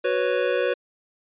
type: chord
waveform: square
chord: F# suspended fourth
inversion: none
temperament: just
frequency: 370 / 493.3 / 555 Hz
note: F#4 / B4 / C#5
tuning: 0 / -2 / +2 cents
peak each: -28 / -24 / -26 dBFS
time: 0.04-0.74 s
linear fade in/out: 10 ms
effects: resampled to 8000 Hz